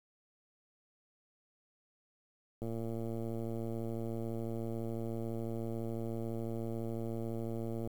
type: click train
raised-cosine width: 2 ms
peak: -27 dBFS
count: 600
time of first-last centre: 2.62-7.874 s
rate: 114 Hz
effects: 9-bit